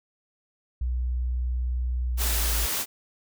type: tone with pitch glide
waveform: sine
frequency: 61.74 to 56.62 Hz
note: B1 to A#1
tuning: 0 to -50 cents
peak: -24 dBFS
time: 0.81-2.66 s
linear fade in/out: 5 ms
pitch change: -150 cents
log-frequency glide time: 2.09-2.36 s
type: noise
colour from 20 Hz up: white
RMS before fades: -28 dBFS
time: 2.17-2.86 s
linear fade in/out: 50 ms
effects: none